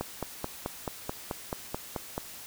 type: click train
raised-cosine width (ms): 1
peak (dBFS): -17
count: 11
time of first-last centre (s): 0.01-2.179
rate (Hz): 4.61
effects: white hiss -45 dBFS RMS until 2.46 s